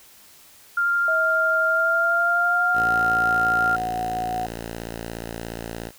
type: tone with vibrato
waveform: sine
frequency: 1396.9 Hz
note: F6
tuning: in tune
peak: -18 dBFS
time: 0.77-3.76 s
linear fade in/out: 5 ms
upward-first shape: triangle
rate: 12 Hz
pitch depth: 8 cents each way
type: tone with pitch glide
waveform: sine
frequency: 644 to 735.5 Hz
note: E5 to F#5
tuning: -41 to -11 cents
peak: -24 dBFS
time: 1.08-4.46 s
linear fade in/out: 2 ms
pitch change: +230 cents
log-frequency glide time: 1.66-2.89 s
type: tone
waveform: 5% pulse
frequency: 57 Hz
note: A#1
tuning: 38 cents flat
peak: -20 dBFS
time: 2.73-5.92 s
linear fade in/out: 50 ms
effects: white hiss -50 dBFS RMS until 5.98 s